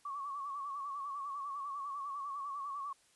sine tone with vibrato, 1123 Hz, C#6, 22 cents sharp, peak -38 dBFS, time 0.05-2.93 s, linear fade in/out 5 ms, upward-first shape sine, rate 10 Hz, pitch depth 68 cents each way, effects white hiss -68 dBFS RMS until 3.15 s + resampled to 24000 Hz

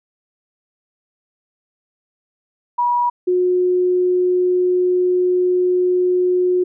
sine tone pair in turn, 967 / 362.2 Hz, B5 / F#4, -37 / -37 cents, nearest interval octave + perfect fourth, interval 1700 cents, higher first, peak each -14 / -13 dBFS, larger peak second, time 2.78-3.1 / 3.27-6.64 s, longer second, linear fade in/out 10 ms, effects none

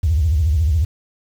triangle tone with vibrato, 77.78 Hz, D#2, in tune, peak -9 dBFS, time 0.03-0.85 s, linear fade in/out 10 ms, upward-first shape triangle, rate 14 Hz, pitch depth 290 cents each way, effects tanh soft clip ceiling -11 dBFS + 7-bit

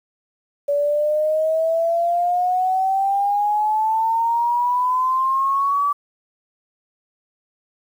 sine exponential sweep, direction up, 570 to 1156 Hz, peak -16 dBFS, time 0.68-5.93 s, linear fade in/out 10 ms, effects 8-bit

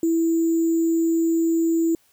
sine tone with sample-and-hold, 329.6 Hz, E4, in tune, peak -17 dBFS, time 0.03-1.95 s, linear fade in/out 2 ms, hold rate 7350 Hz, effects white hiss -61 dBFS RMS until 2.12 s

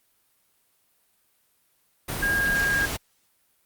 sine tone in noise, 1624 Hz, G#6, 39 cents flat, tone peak -21 dBFS, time 2.22-2.86 s, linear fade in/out 10 ms, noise pink, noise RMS -30 dBFS, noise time 2.08-2.97 s, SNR +6 dB, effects white hiss -67 dBFS RMS until 3.65 s + Opus 32 kbps

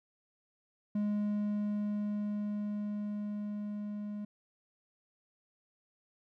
triangle tone with level ramp, 207.7 Hz, G#3, in tune, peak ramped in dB -27 to -35 dBFS, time 0.95-4.25 s, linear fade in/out 5 ms, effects none

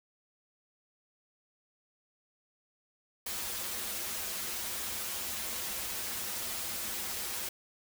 white noise with comb filter, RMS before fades -37 dBFS, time 3.26-7.49 s, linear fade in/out 5 ms, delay 6.9 ms, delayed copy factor -0.9, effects none

